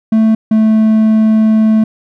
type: tone pair in turn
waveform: triangle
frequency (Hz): 220.7 / 218.7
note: A3 / A3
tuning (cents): +5 / -10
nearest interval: unison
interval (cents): 15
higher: first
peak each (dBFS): -4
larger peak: neither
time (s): 0.12-0.35 / 0.51-1.84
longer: second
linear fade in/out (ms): 5
effects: none